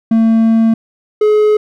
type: tone pair in turn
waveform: triangle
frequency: 225.2 / 424.3 Hz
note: A3 / G#4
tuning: +40 / +37 cents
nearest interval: major seventh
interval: 1097 cents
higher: second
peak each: -5 dBFS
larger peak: neither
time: 0.11-0.74 / 1.21-1.57 s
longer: first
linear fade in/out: 5 ms
effects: none

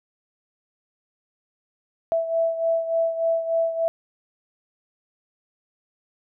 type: beating tone pair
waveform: sine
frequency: 659.3 / 662.7 Hz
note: E5 / E5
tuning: 0 / +9 cents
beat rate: 3.4 Hz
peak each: -21 / -27 dBFS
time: 2.12-3.88 s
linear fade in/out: 0 ms
effects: none

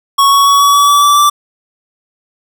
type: tone with pitch steps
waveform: square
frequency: 1108.7 / 1117.1 / 1125.5 / 1134 / 1142.5 / 1151.1 / 1159.8 / 1168.5 Hz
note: C#6 / C#6 / C#6 / C#6 / D6 / D6 / D6 / D6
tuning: 0 / +13 / +26 / +39 / -48 / -35 / -22 / -9 cents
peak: -6 dBFS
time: 0.18-1.3 s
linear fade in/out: 10 ms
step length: 140 ms
effects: none

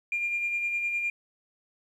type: tone with tremolo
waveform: sine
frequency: 2400 Hz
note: D7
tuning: 37 cents sharp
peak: -24 dBFS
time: 0.12-1.1 s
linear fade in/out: 2 ms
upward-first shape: sine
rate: 9.8 Hz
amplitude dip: 40%
effects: tanh soft clip ceiling -21 dBFS + 10-bit

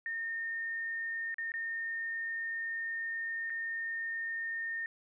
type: tone with dropouts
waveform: sine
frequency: 1827 Hz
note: A#6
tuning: 35 cents flat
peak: -34 dBFS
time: 0.06-4.86 s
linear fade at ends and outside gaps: 1 ms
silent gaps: 1.343-1.383 / 1.519-1.539 / 3.498-3.502 s
effects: none

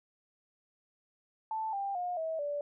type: tone with pitch steps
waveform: sine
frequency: 880 / 793.1 / 714.8 / 644.2 / 580.6 Hz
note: A5 / G5 / F5 / E5 / D5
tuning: 0 / +20 / +40 / -40 / -20 cents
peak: -32 dBFS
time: 1.51-2.61 s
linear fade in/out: 2 ms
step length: 220 ms
effects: none

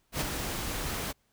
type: noise with ADSR envelope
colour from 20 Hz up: pink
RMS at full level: -29 dBFS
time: 0.12-1.13 s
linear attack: 88 ms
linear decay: 21 ms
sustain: -5 dB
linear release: 24 ms
effects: pink hiss -72 dBFS RMS until 1.32 s

